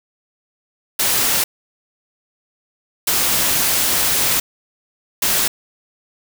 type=noise bursts at uneven times; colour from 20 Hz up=white; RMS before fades=-17 dBFS; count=3; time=0.99-1.44 / 3.07-4.4 / 5.22-5.48 s; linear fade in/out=5 ms; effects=none